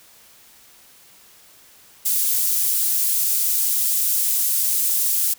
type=high-pass noise; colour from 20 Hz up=pink; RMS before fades=-20 dBFS; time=2.05-5.34 s; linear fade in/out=10 ms; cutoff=11000 Hz; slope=12 dB/octave; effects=white hiss -50 dBFS RMS until 5.38 s